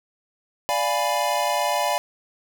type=chord; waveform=square; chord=D diminished seventh; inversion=none; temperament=equal; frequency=587.3 / 698.5 / 830.6 / 987.8 Hz; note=D5 / F5 / Ab5 / Cb6; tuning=0 / 0 / 0 / 0 cents; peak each=-27 dBFS; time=0.69-1.98 s; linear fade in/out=0 ms; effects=none